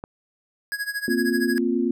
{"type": "click", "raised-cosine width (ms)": 1, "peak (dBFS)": -20, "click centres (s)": 0.039}
{"type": "tone with tremolo", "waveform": "square", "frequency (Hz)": 1661.2, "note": "G#6", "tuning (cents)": 0, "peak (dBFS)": -24, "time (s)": [0.72, 1.58], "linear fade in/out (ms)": 0, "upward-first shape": "sine", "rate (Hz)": 13, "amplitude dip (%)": 85}
{"type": "chord", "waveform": "sine", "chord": "Bb suspended second", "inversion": "none", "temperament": "just", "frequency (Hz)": [233.1, 262.2, 349.6], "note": ["Bb3", "C4", "F4"], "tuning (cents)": [0, 4, 2], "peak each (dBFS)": -24, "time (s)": [1.08, 1.91], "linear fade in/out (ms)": 2}
{"effects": []}